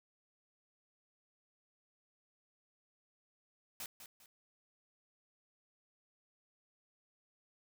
white noise with echo, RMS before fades -44 dBFS, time 3.8-3.86 s, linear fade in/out 2 ms, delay 200 ms, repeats 2, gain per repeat -9 dB, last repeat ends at 4.26 s, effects none

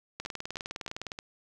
two click trains, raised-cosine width 0.2 ms, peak -21 / -19 dBFS, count 4 / 19, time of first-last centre 0.26-1.189 / 0.2-1.118 s, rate 3.23 / 19.6 Hz, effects none

